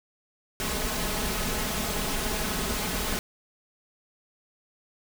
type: noise with comb filter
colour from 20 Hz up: pink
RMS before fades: -29 dBFS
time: 0.6-3.19 s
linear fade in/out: 0 ms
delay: 4.7 ms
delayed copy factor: +0.6
effects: none